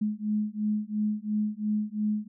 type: beating tone pair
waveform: sine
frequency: 210.2 / 213.1 Hz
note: G#3 / G#3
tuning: +21 / +45 cents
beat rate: 2.9 Hz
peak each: -29 dBFS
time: 0.01-2.28 s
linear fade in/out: 10 ms
effects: none